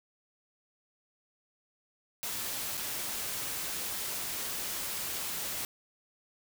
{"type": "noise with dropouts", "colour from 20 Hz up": "white", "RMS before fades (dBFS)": -36, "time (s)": [2.23, 5.65], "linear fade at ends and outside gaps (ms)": 0, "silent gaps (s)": [2.771, 2.776], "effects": []}